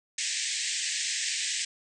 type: band-pass noise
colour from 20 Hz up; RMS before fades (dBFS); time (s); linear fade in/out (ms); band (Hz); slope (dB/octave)
white; -31; 0.18-1.65; 5; 1700 to 8400; 96
effects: none